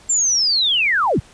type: linear sweep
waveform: sine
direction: down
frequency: 7430 to 46.4 Hz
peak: -14 dBFS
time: 0.09-1.2 s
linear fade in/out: 10 ms
effects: pink hiss -47 dBFS RMS until 1.33 s + resampled to 22050 Hz